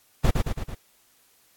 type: noise with echo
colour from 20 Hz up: brown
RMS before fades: -17 dBFS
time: 0.24-0.31 s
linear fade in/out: 10 ms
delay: 110 ms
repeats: 4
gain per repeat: -4 dB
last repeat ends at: 0.75 s
effects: white hiss -61 dBFS RMS until 1.56 s + AAC 64 kbps